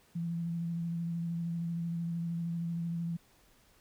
sine tone with vibrato, 168.7 Hz, E3, 40 cents sharp, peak -32 dBFS, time 0.15-3.17 s, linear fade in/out 10 ms, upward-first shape square, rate 13 Hz, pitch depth 16 cents each way, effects pink hiss -65 dBFS RMS until 3.8 s

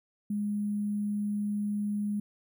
sine tone with sample-and-hold, 206.5 Hz, G#3, 10 cents flat, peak -28 dBFS, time 0.3-2.2 s, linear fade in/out 5 ms, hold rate 11025 Hz, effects none

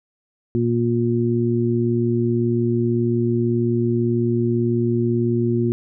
harmonic tone, 118.2 Hz, A#2, 24 cents sharp, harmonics 1 / 2 / 3, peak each -21 / -21 / -21 dBFS, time 0.55-5.72 s, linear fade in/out 0 ms, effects none

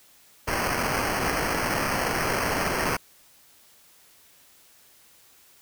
blue noise with sample-and-hold, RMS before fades -26 dBFS, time 0.47-2.97 s, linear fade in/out 10 ms, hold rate 3675 Hz, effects white hiss -56 dBFS RMS until 5.61 s

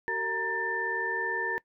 sine tone cluster, 379.6 / 458.2 / 935 / 1781 Hz, F#4 / A#4 / A#5 / A6, +44 / -30 / +5 / +21 cents, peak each -37 / -36 / -35 / -30 dBFS, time 0.08-1.58 s, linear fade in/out 0 ms, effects noise-tail reverb RT60 0.1 s tail -21 dB re dry

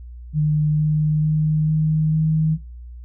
sine tone with pitch steps, 151.8 / 153.21 / 154.63 / 156.07 / 157.52 Hz, D#3 / D#3 / D#3 / D#3 / D#3, -42 / -26 / -10 / +6 / +22 cents, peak -15 dBFS, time 0.33-2.58 s, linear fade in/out 50 ms, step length 450 ms, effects noise-tail reverb RT60 0.3 s tail -17 dB re dry + added 60 Hz sine -34 dBFS peak until 3.04 s

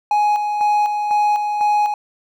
triangle tone with tremolo, 835 Hz, G#5, 9 cents sharp, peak -11 dBFS, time 0.11-1.94 s, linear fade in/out 2 ms, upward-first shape square, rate 2 Hz, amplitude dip 45%, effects none

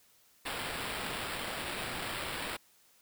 blue noise with sample-and-hold, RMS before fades -38 dBFS, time 0.45-2.57 s, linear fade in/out 10 ms, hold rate 6300 Hz, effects white hiss -65 dBFS RMS until 3.01 s

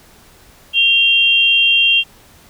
sine tone pair together, 2762 / 3199 Hz, F7 / G7, -20 / +34 cents, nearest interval minor third, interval 254 cents, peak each -12 dBFS, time 0.73-2.04 s, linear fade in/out 50 ms, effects pink hiss -46 dBFS RMS until 2.49 s

